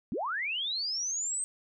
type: linear sweep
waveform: sine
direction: up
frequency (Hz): 170 to 8372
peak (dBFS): -30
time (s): 0.12-1.44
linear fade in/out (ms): 0
effects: none